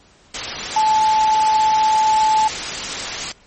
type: tone in noise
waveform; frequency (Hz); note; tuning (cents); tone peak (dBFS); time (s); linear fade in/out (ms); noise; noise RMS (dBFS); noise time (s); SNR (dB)
sine; 869; A5; -22; -12; 0.76-2.48; 5; white; -24; 0.34-3.32; +9
effects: pink hiss -51 dBFS RMS until 3.46 s + MP3 32 kbps